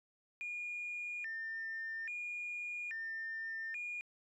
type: tone with vibrato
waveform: sine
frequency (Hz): 2093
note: C7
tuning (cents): 0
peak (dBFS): -38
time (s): 0.41-4.01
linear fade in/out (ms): 0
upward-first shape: square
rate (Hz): 0.6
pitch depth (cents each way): 260
effects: tanh soft clip ceiling -35 dBFS